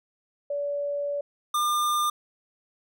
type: tone pair in turn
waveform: sine / square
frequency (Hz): 574 / 1201.6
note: D5 / D6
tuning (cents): -40 / +39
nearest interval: octave + minor second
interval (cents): 1279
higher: second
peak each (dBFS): -26 / -23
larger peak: second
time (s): 0.5-1.21 / 1.54-2.1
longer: first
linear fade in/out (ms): 5
effects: none